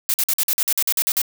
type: noise bursts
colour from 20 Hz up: blue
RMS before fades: -19 dBFS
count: 12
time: 0.09-1.217 s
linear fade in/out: 0 ms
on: 49 ms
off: 49 ms
effects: none